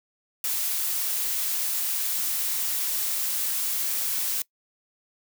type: noise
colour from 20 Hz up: blue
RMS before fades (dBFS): -27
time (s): 0.44-4.42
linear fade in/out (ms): 2
effects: noise-tail reverb RT60 0.1 s tail -22 dB re dry